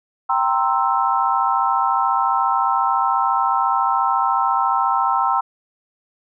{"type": "chord", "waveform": "sine", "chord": "C dominant seventh", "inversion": "second", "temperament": "equal", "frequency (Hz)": [784, 932.3, 1046.5, 1318.5], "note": ["G5", "Bb5", "C6", "E6"], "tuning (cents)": [0, 0, 0, 0], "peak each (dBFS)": -21, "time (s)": [0.29, 5.41], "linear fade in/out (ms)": 10, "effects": []}